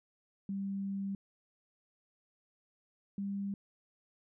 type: tone pair in turn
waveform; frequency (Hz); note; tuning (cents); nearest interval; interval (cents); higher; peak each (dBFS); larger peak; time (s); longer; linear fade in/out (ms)
sine; 196.6 / 198.88; G3 / G3; +5 / +25; unison; 20; second; -34 / -34; neither; 0.49-1.15 / 3.18-3.54; first; 2
effects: none